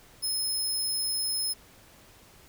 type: tone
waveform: 20% pulse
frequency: 5170 Hz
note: E8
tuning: 34 cents flat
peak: -22 dBFS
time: 0.22-1.54 s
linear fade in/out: 20 ms
effects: pink hiss -55 dBFS RMS until 2.48 s